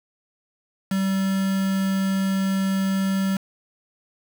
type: tone with quantisation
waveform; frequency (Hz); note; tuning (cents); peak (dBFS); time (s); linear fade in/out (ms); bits
triangle; 192.9; G3; -28; -18; 0.91-3.37; 5; 5
effects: none